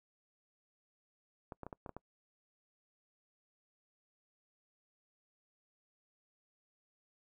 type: clicks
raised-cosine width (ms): 1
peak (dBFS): -30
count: 7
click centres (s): 1.522 / 1.633 / 1.666 / 1.728 / 1.862 / 1.893 / 1.966
effects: noise-tail reverb RT60 0.1 s tail -26 dB re dry